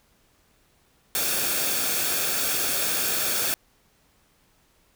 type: noise with comb filter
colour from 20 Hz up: white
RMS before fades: -25 dBFS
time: 1.15-3.54 s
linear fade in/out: 0 ms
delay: 1 ms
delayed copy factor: -0.5
effects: pink hiss -63 dBFS RMS until 4.95 s